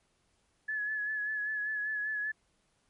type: tone with vibrato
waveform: sine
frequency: 1708 Hz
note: G#6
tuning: 48 cents sharp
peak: -31 dBFS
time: 0.68-2.32 s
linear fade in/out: 10 ms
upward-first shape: sine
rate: 5.1 Hz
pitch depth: 34 cents each way
effects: pink hiss -73 dBFS RMS until 2.89 s + MP3 48 kbps